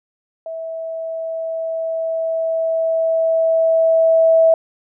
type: tone with level ramp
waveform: sine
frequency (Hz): 652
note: E5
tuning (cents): -19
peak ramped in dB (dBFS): -25 to -8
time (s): 0.46-4.54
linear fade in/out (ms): 2
effects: none